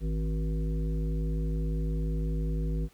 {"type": "harmonic tone with a mistuned harmonic", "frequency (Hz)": 52.9, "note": "G#1", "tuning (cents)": 33, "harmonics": [1, 3, 5, 7, 9], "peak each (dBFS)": [-28, -33, -41, -44, -45], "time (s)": [0, 2.89], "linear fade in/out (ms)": 50, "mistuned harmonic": 7, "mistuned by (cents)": 27, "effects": ["pink hiss -62 dBFS RMS until 2.93 s"]}